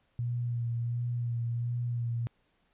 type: tone with vibrato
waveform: sine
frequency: 119.1 Hz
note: A#2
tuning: 38 cents sharp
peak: -29 dBFS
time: 0.19-2.27 s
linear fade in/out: 0 ms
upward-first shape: sine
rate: 1.4 Hz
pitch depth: 25 cents each way
effects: pink hiss -72 dBFS RMS until 2.73 s + resampled to 8000 Hz